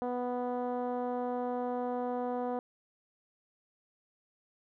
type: tone with low-pass filter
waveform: 10% pulse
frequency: 246.9 Hz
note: B3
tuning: in tune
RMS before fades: -34 dBFS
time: 0.02-2.59 s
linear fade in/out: 0 ms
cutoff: 670 Hz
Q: 1.4
effects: none